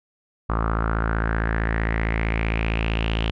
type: tone with low-pass filter sweep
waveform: sawtooth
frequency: 55.4 Hz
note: A1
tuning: 13 cents sharp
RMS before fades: -23 dBFS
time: 0.49-3.31 s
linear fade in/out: 10 ms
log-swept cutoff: 1200 to 3100 Hz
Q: 5.5
effects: none